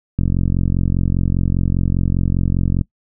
click train, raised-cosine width 5 ms, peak -5 dBFS, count 119, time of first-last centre 0.19-2.812 s, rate 45 Hz, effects noise-tail reverb RT60 0.1 s tail -23 dB re dry

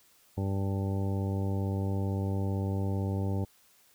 harmonic tone, 97.8 Hz, G2, 4 cents flat, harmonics 1 / 2 / 3 / 4 / 5 / 6 / 8 / 9, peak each -29 / -35 / -39 / -41 / -43 / -45 / -47 / -48 dBFS, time 0.37-3.45 s, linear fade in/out 10 ms, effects white hiss -63 dBFS RMS until 3.94 s

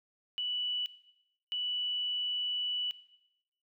sine tone bursts at uneven times, 2960 Hz, F#7, in tune, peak -31 dBFS, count 2, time 0.38-0.86 / 1.52-2.91 s, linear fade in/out 0 ms, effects noise-tail reverb RT60 0.9 s tail -17 dB re dry

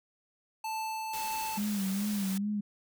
square tone with tremolo, 880 Hz, A5, in tune, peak -33 dBFS, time 0.64-1.58 s, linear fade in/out 5 ms, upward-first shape triangle, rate 1.8 Hz, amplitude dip 25%
white noise, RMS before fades -41 dBFS, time 1.13-2.38 s, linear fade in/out 5 ms
sine tone with vibrato, 200.4 Hz, G3, 38 cents sharp, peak -29 dBFS, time 1.57-2.61 s, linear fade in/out 10 ms, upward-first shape sine, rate 2.4 Hz, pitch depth 83 cents each way
effects none

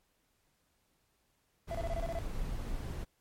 brown noise, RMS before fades -37 dBFS, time 1.67-3.05 s, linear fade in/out 20 ms
triangle tone bursts, 670 Hz, E5, 28 cents sharp, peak -33 dBFS, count 8, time 1.71-2.188 s, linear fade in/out 0 ms, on 37 ms, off 26 ms
effects pink hiss -75 dBFS RMS until 3.2 s + MP3 64 kbps

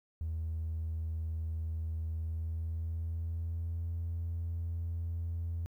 triangle tone with pitch glide, 80.5 to 84.06 Hz, E2 to E2, -41 to +34 cents, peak -30 dBFS, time 0.21-5.66 s, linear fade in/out 0 ms, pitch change +75 cents, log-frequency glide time 2.1-3.9 s, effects tanh soft clip ceiling -30 dBFS + 12-bit

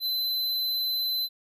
square tone, 4042 Hz, B7, 39 cents sharp, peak -26 dBFS, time 0-1.29 s, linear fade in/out 50 ms, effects none

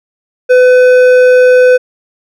sine tone with hard clipping, 503 Hz, B4, 32 cents sharp, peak -4 dBFS, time 0.49-1.78 s, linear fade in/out 20 ms, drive 8 dB, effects none

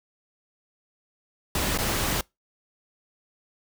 pink noise with dropouts, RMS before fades -26 dBFS, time 1.55-2.21 s, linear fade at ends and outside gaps 2 ms, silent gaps 1.776-1.786 s, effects noise-tail reverb RT60 0.2 s tail -25 dB re dry

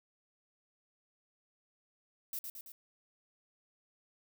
violet noise with echo, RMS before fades -39 dBFS, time 2.33-2.39 s, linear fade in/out 2 ms, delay 110 ms, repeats 3, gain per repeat -4 dB, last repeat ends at 2.72 s, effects none

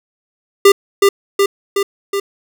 square tone with echo, 398.3 Hz, G4, 28 cents sharp, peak -4 dBFS, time 0.65-0.72 s, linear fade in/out 5 ms, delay 370 ms, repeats 4, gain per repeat -3 dB, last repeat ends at 2.2 s, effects none

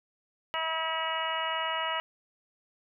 harmonic tone, 322.4 Hz, E4, 38 cents flat, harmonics 2 / 3 / 4 / 5 / 6 / 7 / 8 / 9, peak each -37 / -34 / -35 / -42 / -37 / -41 / -46 / -35 dBFS, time 0.54-2 s, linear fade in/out 0 ms, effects none

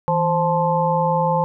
harmonic tone with a mistuned harmonic, 174.61 Hz, F3, in tune, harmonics 1 / 3 / 5 / 6, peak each -22 / -21 / -19 / -26 dBFS, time 0.08-1.44 s, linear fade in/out 0 ms, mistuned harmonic 1, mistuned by -120 cents, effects none

